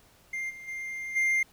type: tone with level steps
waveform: triangle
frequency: 2104 Hz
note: C7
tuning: 9 cents sharp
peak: -29 / -40 / -32 / -21 dBFS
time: 0.33-1.43 s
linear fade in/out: 5 ms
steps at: 0.49 / 0.67 / 1.15 s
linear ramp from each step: 20 ms
effects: pink hiss -60 dBFS RMS until 1.52 s